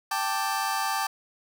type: chord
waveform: sawtooth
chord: G suspended second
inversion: none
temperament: just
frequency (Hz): 784 / 882 / 1176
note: G5 / A5 / D6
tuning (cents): 0 / +4 / +2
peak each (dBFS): -26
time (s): 0.11-1.07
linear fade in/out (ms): 5
effects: none